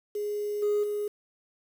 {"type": "tone with level steps", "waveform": "sine", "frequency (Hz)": 415.3, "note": "G#4", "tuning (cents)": 0, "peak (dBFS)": [-28, -21, -27], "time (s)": [0.15, 1.08], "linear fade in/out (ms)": 5, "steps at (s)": [0.62, 0.83], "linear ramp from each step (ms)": 10, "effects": ["tanh soft clip ceiling -21 dBFS", "8-bit"]}